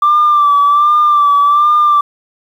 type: tone with vibrato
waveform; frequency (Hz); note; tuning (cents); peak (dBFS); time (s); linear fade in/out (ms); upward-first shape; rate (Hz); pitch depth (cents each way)
sine; 1174.7; D6; 0; -5; 0.02-2.01; 5; sine; 1.3; 44
effects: tanh soft clip ceiling -3 dBFS + 7-bit